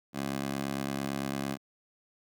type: tone with high-pass filter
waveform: 15% pulse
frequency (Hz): 68.9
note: C#2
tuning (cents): -10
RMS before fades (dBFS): -34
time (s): 0.13-1.58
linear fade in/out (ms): 50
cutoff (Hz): 220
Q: 0.97
effects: none